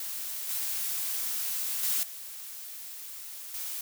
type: noise with level steps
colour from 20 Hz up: blue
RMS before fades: -36 / -32 / -28 / -42 / -36 dBFS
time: 0-3.81 s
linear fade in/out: 2 ms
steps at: 0.49 / 1.83 / 2.03 / 3.54 s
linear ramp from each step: 2 ms
effects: none